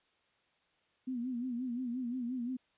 sine tone with vibrato, 246.9 Hz, B3, in tune, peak -34 dBFS, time 1.07-2.57 s, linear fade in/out 10 ms, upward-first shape sine, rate 5.7 Hz, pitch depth 95 cents each way, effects white hiss -73 dBFS RMS until 2.77 s + resampled to 8000 Hz

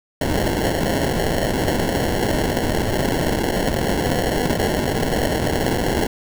white noise with sample-and-hold, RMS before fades -20 dBFS, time 0.21-6.07 s, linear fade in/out 2 ms, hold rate 1225 Hz, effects none

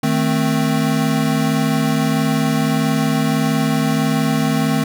square chord, A diminished, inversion second, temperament equal, 155.56 / 220 / 261.6 Hz, Eb3 / A3 / C4, 0 / 0 / 0 cents, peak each -20 dBFS, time 0.03-4.84 s, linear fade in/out 5 ms, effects none

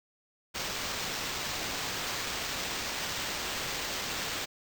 white noise with sample-and-hold, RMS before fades -35 dBFS, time 0.54-4.46 s, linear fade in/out 20 ms, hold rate 11025 Hz, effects none

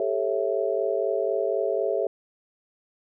sine chord, A dominant seventh, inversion third, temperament just, 396 / 440 / 550 / 660 Hz, G4 / A4 / C#5 / E5, +18 / 0 / -14 / +2 cents, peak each -28 dBFS, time 0-2.07 s, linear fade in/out 2 ms, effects none

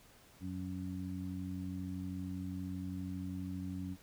harmonic tone, 92.5 Hz, F#2, in tune, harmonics 1 / 2 / 3, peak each -43 / -42 / -43 dBFS, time 0.4-3.97 s, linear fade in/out 50 ms, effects pink hiss -62 dBFS RMS until 4.02 s

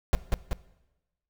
brown noise with echo, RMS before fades -18 dBFS, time 0.13-0.15 s, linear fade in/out 0 ms, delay 190 ms, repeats 2, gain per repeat -4 dB, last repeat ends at 0.53 s, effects noise-tail reverb RT60 1.0 s tail -18 dB re dry

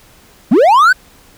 triangle linear sweep, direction up, 180.4 to 1568 Hz, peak -3 dBFS, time 0.51-0.93 s, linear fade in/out 10 ms, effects pink hiss -45 dBFS RMS until 1.37 s

